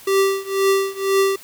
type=tone with tremolo; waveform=square; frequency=390 Hz; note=G4; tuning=9 cents flat; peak=-13 dBFS; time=0.07-1.36 s; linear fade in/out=5 ms; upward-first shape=triangle; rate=2 Hz; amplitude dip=95%; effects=white hiss -43 dBFS RMS until 1.43 s